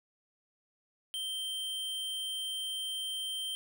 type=tone; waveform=square; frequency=3134 Hz; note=G7; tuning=1 cent flat; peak=-35 dBFS; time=1.14-3.55 s; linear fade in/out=0 ms; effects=none